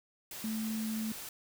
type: tone in noise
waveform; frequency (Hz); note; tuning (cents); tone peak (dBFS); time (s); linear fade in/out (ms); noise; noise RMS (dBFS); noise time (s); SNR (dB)
sine; 219.9; A3; -1; -33; 0.44-1.12; 2; white; -44; 0.31-1.29; +8
effects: none